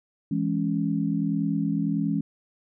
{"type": "chord", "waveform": "sine", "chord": "C# minor", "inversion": "first", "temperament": "just", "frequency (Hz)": [166.31, 207.9, 277.2], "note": ["E3", "G#3", "C#4"], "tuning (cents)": [16, 2, 0], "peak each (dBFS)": -27, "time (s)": [0.31, 2.21], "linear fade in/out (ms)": 5, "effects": []}